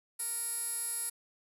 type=tone with band-pass filter; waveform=15% pulse; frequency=466.2 Hz; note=A#4; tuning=in tune; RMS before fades=-36 dBFS; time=0.19-1.1 s; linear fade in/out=10 ms; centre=11000 Hz; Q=6.5; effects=none